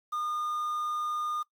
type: tone with quantisation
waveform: triangle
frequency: 1218 Hz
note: D#6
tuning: 37 cents flat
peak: -28 dBFS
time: 0.12-1.43 s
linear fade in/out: 10 ms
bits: 9
effects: noise-tail reverb RT60 0.1 s tail -19 dB re dry